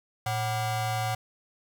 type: ring-modulated tone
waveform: 40% pulse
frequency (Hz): 432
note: A4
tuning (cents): -32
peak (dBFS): -23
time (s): 0.26-1.15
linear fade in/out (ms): 5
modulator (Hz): 318
effects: none